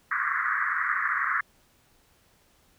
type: band-pass noise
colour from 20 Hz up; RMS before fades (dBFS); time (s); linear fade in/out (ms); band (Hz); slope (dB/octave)
pink; -27; 0.11-1.41; 5; 1100 to 2000; 96
effects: pink hiss -63 dBFS RMS until 2.78 s